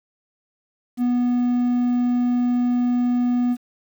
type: tone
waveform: triangle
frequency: 244.9 Hz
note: B3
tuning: 14 cents flat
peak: -15 dBFS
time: 0.97-3.57 s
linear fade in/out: 50 ms
effects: 8-bit